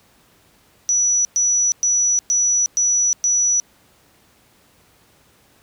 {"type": "tone bursts", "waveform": "sine", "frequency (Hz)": 5900, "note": "F#8", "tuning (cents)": -6, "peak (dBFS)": -14, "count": 6, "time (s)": [0.89, 3.6], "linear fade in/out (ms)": 0, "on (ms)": 360, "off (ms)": 110, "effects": ["pink hiss -55 dBFS RMS until 5.62 s", "high-pass 60 Hz 12 dB/octave"]}